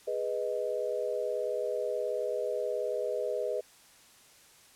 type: chord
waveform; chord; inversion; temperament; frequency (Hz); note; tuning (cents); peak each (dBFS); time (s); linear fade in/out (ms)
sine; G# minor; none; equal; 415.3 / 493.9 / 622.3; G#4 / B4 / D#5; 0 / 0 / 0; -35 / -33 / -34; 0.07-3.61; 10
effects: white hiss -58 dBFS RMS until 4.75 s + low-pass 11000 Hz 12 dB/octave